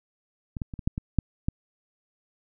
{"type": "clicks", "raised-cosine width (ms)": 5, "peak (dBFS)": [-21, -17, -23, -23, -11, -17, -8, -12], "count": 8, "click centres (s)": [0.568, 0.618, 0.738, 0.792, 0.875, 0.979, 1.187, 1.485], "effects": []}